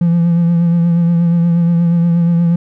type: tone with vibrato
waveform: triangle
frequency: 170.3 Hz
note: F3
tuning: 43 cents flat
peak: -6 dBFS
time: 0.01-2.56 s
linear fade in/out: 5 ms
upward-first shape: triangle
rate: 8.4 Hz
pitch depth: 35 cents each way
effects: tanh soft clip ceiling -3 dBFS